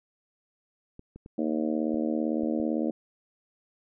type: clicks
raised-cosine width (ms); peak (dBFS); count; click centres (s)
3; -31; 6; 0.994 / 1.16 / 1.261 / 1.943 / 2.434 / 2.6
type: harmonic tone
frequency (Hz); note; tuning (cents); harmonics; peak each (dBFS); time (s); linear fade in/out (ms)
77.78; D#2; 0; 3 / 4 / 5 / 6 / 7 / 8 / 9; -29 / -29 / -39 / -37 / -35 / -39 / -44; 1.38-2.91; 5
effects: none